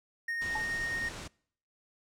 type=tone with tremolo; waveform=triangle; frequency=1853 Hz; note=A#6; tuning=11 cents flat; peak=-29 dBFS; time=0.28-1.09 s; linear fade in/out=5 ms; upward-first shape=triangle; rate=9.4 Hz; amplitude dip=25%
type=low-pass noise; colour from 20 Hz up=pink; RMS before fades=-43 dBFS; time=0.41-1.28 s; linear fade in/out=10 ms; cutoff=8600 Hz; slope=24 dB/octave
type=tone with exponential decay; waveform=sine; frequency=866 Hz; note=A5; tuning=28 cents flat; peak=-30 dBFS; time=0.55-0.69 s; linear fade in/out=5 ms; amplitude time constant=29 ms
effects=noise-tail reverb RT60 0.6 s tail -25 dB re dry